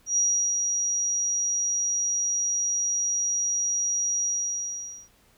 sine tone with ADSR envelope, 5750 Hz, F8, 50 cents sharp, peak -19 dBFS, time 0.06-5.09 s, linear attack 110 ms, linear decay 370 ms, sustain -4 dB, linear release 840 ms, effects pink hiss -61 dBFS RMS until 5.37 s

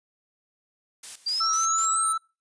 blue noise with tremolo, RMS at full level -36 dBFS, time 1.03-1.86 s, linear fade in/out 5 ms, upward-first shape square, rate 4 Hz, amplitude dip 80%
sine exponential sweep, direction up, 4696 to 9180 Hz, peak -24 dBFS, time 1.26-2.13 s, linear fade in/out 10 ms
triangle tone with vibrato, 1318.5 Hz, E6, in tune, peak -22 dBFS, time 1.4-2.18 s, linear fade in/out 10 ms, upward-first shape sine, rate 5.4 Hz, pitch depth 13 cents each way
effects noise-tail reverb RT60 0.3 s tail -26 dB re dry + resampled to 22050 Hz

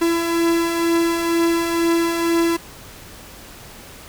45% pulse beating tone pair, 333.9 / 336 Hz, E4 / E4, +22 / +33 cents, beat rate 2.1 Hz, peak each -25 / -17 dBFS, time 0.01-2.57 s, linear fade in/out 10 ms, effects pink hiss -40 dBFS RMS until 4.08 s

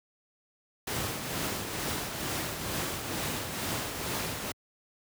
pink noise with tremolo, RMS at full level -31 dBFS, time 0.87-4.52 s, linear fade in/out 5 ms, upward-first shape triangle, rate 2.2 Hz, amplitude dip 50%, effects high-pass 80 Hz 12 dB/octave

